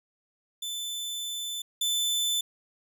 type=tone pair in turn; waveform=sawtooth; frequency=3520 / 3520 Hz; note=A7 / A7; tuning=0 / 0 cents; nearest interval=unison; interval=0 cents; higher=neither; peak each=-29 / -22 dBFS; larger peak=second; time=0.62-1.62 / 1.81-2.41 s; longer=first; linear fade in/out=5 ms; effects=none